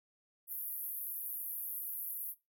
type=band-pass noise; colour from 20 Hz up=pink; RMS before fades=-41 dBFS; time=0.47-2.35 s; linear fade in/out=50 ms; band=11000 to 16000 Hz; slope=96 dB/octave; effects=noise-tail reverb RT60 0.2 s tail -17 dB re dry

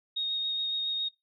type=tone with vibrato; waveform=sine; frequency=3729 Hz; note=A#7; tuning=in tune; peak=-28 dBFS; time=0.16-1.09 s; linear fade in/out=10 ms; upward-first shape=sine; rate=7.2 Hz; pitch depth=10 cents each way; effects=noise-tail reverb RT60 0.2 s tail -24 dB re dry

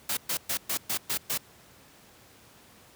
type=noise bursts; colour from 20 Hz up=white; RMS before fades=-29 dBFS; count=7; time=0.09-1.377 s; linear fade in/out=5 ms; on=81 ms; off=120 ms; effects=pink hiss -55 dBFS RMS until 2.95 s + high-pass 80 Hz 12 dB/octave

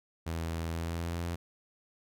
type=tone with pitch glide; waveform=sawtooth; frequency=82.41 to 85.46 Hz; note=E2 to F2; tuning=0 to -37 cents; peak=-29 dBFS; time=0.26-1.36 s; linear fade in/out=10 ms; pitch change=+63 cents; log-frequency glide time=0.67-1.24 s; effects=none

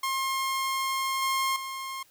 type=tone with level steps; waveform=sawtooth; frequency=1068 Hz; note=C6; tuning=35 cents sharp; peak=-23 / -21 / -30 dBFS; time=0.03-2.03 s; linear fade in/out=5 ms; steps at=1.22 / 1.56 s; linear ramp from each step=2 ms; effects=white hiss -61 dBFS RMS until 2.1 s

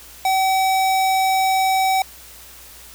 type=tone; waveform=square; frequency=763 Hz; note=G5; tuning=47 cents flat; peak=-16 dBFS; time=0.25-2.02 s; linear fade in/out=2 ms; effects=added 60 Hz sine -49 dBFS peak until 2.94 s + white hiss -42 dBFS RMS until 2.94 s

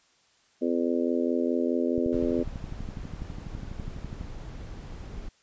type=harmonic tone; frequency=84.8 Hz; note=E2; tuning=50 cents sharp; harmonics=3 / 4 / 5 / 6 / 7; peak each=-27 / -29 / -31 / -33 / -34 dBFS; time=0.61-2.44 s; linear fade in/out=20 ms
type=click train; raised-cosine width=5 ms; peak=-24 dBFS; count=28; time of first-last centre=1.98-4.211 s; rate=12.1 Hz
type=noise; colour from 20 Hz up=brown; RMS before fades=-39 dBFS; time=2.12-5.29 s; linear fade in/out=10 ms
effects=white hiss -64 dBFS RMS until 5.42 s + resampled to 16000 Hz

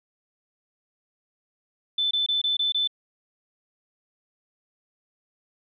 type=tone bursts; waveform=sine; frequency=3520 Hz; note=A7; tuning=in tune; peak=-21 dBFS; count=6; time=1.98-2.875 s; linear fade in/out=5 ms; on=130 ms; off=23 ms; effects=none

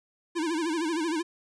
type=tone with vibrato; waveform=square; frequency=324.5 Hz; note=E4; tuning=27 cents flat; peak=-27 dBFS; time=0.35-1.23 s; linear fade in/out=20 ms; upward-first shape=sine; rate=13 Hz; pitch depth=120 cents each way; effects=resampled to 22050 Hz + 11-bit

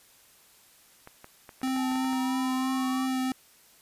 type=clicks; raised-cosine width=0.5 ms; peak=-29 dBFS; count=10; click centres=1.074 / 1.244 / 1.492 / 1.616 / 1.676 / 1.764 / 1.916 / 1.957 / 2.046 / 2.131 s
type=tone with vibrato; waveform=square; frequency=260 Hz; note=C4; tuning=11 cents flat; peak=-27 dBFS; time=1.63-3.32 s; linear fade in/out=2 ms; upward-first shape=triangle; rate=3 Hz; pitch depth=14 cents each way
type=linear sweep; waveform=sine; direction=up; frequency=835 to 1161 Hz; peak=-36 dBFS; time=1.74-3.08 s; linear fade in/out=50 ms
effects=white hiss -58 dBFS RMS until 3.81 s + resampled to 32000 Hz

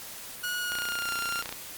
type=tone with pitch glide; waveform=sawtooth; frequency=1453 to 1390.6 Hz; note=F#6 to F6; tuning=-32 to -8 cents; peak=-26 dBFS; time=0.43-1.42 s; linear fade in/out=10 ms; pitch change=-76 cents; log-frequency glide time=0.6-1.13 s
type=click train; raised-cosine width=0.2 ms; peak=-17 dBFS; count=25; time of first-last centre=0.72-1.525 s; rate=29.8 Hz
effects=white hiss -42 dBFS RMS until 1.77 s + Opus 48 kbps

